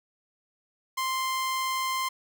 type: tone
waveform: sawtooth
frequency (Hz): 1046.5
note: C6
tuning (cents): 0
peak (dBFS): -23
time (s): 0.97-2.09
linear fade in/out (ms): 10
effects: none